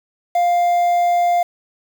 triangle tone with quantisation, 700 Hz, F5, 4 cents sharp, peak -11 dBFS, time 0.35-1.43 s, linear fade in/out 5 ms, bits 6, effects none

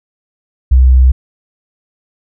sine tone, 64 Hz, C2, 38 cents flat, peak -3 dBFS, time 0.71-1.12 s, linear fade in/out 10 ms, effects none

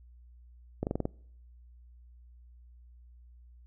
slowing click train, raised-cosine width 2 ms, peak -17 dBFS, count 6, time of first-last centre 0.83-1.054 s, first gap 39 ms, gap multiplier 1.07, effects noise-tail reverb RT60 0.7 s tail -26 dB re dry + added 60 Hz sine -52 dBFS peak until 3.66 s

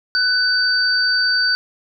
sine tone pair together, 1497 / 4615 Hz, F#6 / D8, +20 / -31 cents, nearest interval octave + perfect fifth, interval 1949 cents, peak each -17 dBFS, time 0.15-1.55 s, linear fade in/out 0 ms, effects none

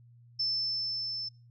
sine tone with level ramp, 5290 Hz, E8, 5 cents sharp, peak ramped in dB -27 to -34 dBFS, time 0.39-1.29 s, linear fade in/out 10 ms, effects noise-tail reverb RT60 0.3 s tail -24 dB re dry + added 119 Hz sine -54 dBFS peak until 1.5 s

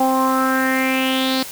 sawtooth tone with low-pass filter sweep, 262.2 Hz, C4, 4 cents sharp, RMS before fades -18 dBFS, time 0-1.43 s, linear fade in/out 5 ms, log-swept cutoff 800 to 4500 Hz, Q 5.3, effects white hiss -33 dBFS RMS until 1.51 s

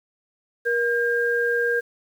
sine tone pair together, 474.3 / 1607 Hz, A#4 / G6, +30 / +43 cents, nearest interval octave + major sixth, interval 2113 cents, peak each -22 dBFS, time 0.65-1.81 s, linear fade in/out 20 ms, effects 8-bit

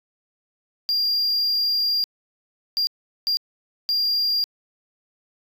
sine tone bursts at uneven times, 4788 Hz, D8, 33 cents sharp, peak -16 dBFS, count 4, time 0.89-2.04 / 2.77-2.87 / 3.27-3.37 / 3.89-4.44 s, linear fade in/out 0 ms, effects tanh soft clip ceiling -18 dBFS

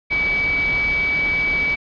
sine tone in noise, 2283 Hz, D7, 50 cents flat, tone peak -17 dBFS, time 0.1-1.76 s, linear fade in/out 20 ms, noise pink, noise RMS -29 dBFS, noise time 0.1-1.76 s, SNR +9 dB, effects resampled to 11025 Hz

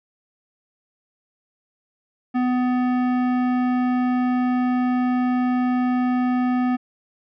triangle tone with hard clipping, 250 Hz, B3, 21 cents sharp, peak -20 dBFS, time 2.34-6.77 s, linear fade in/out 20 ms, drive 18 dB, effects resampled to 11025 Hz

